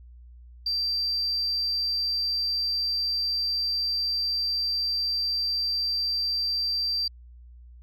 sine tone, 4696 Hz, D8, 1 cent flat, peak -23 dBFS, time 0.66-7.08 s, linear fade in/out 5 ms, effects tanh soft clip ceiling -20 dBFS + added 60 Hz sine -45 dBFS peak until 7.82 s

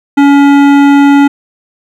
sine tone with hard clipping, 282.4 Hz, C#4, 32 cents sharp, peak -4 dBFS, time 0.17-1.28 s, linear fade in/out 10 ms, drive 15 dB, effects none

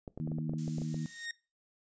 clicks, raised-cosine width 2 ms, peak -28 dBFS, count 11, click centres 0.078 / 0.176 / 0.275 / 0.318 / 0.385 / 0.495 / 0.536 / 0.679 / 0.783 / 0.818 / 0.944 s
harmonic tone, 78.3 Hz, D#2, 11 cents sharp, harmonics 2 / 3 / 4, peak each -34 / -39 / -46 dBFS, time 0.2-1.06 s, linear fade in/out 0 ms
violet noise, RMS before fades -44 dBFS, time 0.58-1.26 s, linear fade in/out 5 ms
sawtooth tone with exponential growth, 1856 Hz, A#6, 8 cents flat, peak -31 dBFS, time 0.85-1.31 s, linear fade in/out 2 ms, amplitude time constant 100 ms
effects noise-tail reverb RT60 0.3 s tail -21 dB re dry + resampled to 16000 Hz

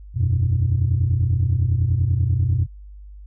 sine chord, E suspended second, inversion none, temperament equal, 82.41 / 92.5 / 123.47 Hz, E2 / F#2 / B2, 0 / 0 / 0 cents, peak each -22 / -18 / -19 dBFS, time 0.14-2.67 s, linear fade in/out 50 ms, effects tanh soft clip ceiling -11 dBFS + added 50 Hz sine -37 dBFS peak until 3.26 s

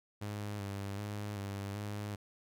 sawtooth tone with vibrato, 101.5 Hz, G#2, 39 cents flat, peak -34 dBFS, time 0.21-2.16 s, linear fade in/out 10 ms, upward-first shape square, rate 1.3 Hz, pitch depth 35 cents each way, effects none

